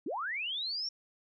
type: linear sweep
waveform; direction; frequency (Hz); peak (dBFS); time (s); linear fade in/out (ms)
sine; up; 233.1 to 5588; -33; 0.06-0.89; 5
effects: none

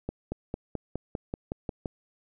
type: accelerating click train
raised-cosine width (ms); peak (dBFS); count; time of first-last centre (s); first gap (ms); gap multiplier
2; -18; 10; 0.09-1.858; 230; 0.96
effects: none

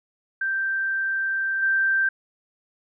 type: tone with level steps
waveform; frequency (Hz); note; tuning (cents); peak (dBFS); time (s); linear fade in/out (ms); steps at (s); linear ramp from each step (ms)
sine; 1568; G6; 0; -22 / -18; 0.41-2.09; 5; 1.62; 10
effects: none

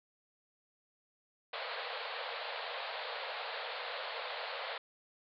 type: band-pass noise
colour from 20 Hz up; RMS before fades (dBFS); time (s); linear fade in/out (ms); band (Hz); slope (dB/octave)
pink; -41; 1.53-4.78; 5; 460 to 4500; 96
effects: none

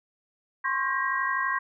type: tone cluster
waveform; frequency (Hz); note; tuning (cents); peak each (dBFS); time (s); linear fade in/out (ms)
sine; 1047 / 1099 / 1604 / 1898; C6 / C#6 / G6 / A#6; +1 / -15 / +39 / +31; -30; 0.64-1.59; 10
effects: none

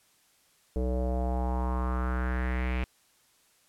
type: tone with low-pass filter sweep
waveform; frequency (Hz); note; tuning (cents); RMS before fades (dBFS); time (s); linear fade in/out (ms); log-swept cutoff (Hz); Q
square; 62.7; B1; +27; -29; 0.76-2.84; 0; 480 to 2500; 3.9
effects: white hiss -65 dBFS RMS until 3.68 s + low-pass 12000 Hz 12 dB/octave

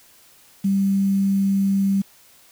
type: tone with quantisation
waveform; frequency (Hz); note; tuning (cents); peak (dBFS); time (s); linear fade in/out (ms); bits
sine; 196; G3; 0; -16; 0.64-2.02; 10; 7
effects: white hiss -52 dBFS RMS until 2.51 s

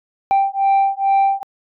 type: beating tone pair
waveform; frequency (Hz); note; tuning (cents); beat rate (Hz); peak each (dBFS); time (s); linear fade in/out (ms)
sine; 784 / 786.3; G5 / G5; 0 / +5; 2.3; -14; 0.31-1.43; 0
effects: tanh soft clip ceiling -10 dBFS

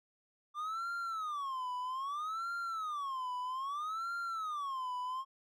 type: tone with vibrato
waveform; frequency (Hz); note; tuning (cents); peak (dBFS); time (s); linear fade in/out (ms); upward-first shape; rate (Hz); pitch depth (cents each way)
triangle; 1174.7; D6; 0; -34; 0.54-5.25; 50; sine; 0.62; 290
effects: none

